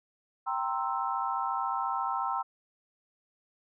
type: chord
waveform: sine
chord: C dominant seventh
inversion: second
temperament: equal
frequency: 784 / 932.3 / 1046.5 / 1318.5 Hz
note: G5 / Bb5 / C6 / E6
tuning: 0 / 0 / 0 / 0 cents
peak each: -34 dBFS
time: 0.46-2.43 s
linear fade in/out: 20 ms
effects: none